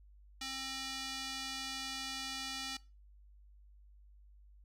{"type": "tone with band-pass filter", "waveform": "square", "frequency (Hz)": 266.2, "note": "C4", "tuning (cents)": 30, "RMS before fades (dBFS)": -42, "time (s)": [0.41, 2.77], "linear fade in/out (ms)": 5, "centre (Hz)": 4500, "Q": 1.2, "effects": ["noise-tail reverb RT60 0.3 s tail -21 dB re dry", "added 50 Hz sine -57 dBFS peak until 4.64 s"]}